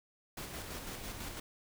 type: noise with tremolo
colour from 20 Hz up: pink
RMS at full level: -42 dBFS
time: 0.37-1.4 s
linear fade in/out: 5 ms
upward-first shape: square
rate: 6 Hz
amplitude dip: 35%
effects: none